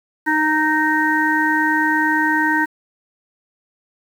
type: harmonic tone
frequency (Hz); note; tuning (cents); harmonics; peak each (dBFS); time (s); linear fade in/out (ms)
309.6; D#4; -9; 1 / 3 / 5 / 6; -20 / -20 / -20 / -20; 0.26-2.66; 20
effects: 7-bit